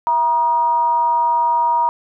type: tone with frequency modulation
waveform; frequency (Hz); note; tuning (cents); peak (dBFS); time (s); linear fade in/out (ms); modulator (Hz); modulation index
sine; 950; A#5; +33; -13; 0.07-1.89; 0; 281; 0.32
effects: none